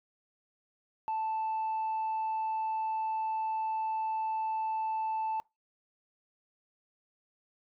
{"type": "tone", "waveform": "sine", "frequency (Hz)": 880, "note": "A5", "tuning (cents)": 0, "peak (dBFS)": -28, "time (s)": [1.08, 5.4], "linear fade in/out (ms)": 0, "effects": ["noise-tail reverb RT60 0.2 s tail -24 dB re dry", "tanh soft clip ceiling -28 dBFS"]}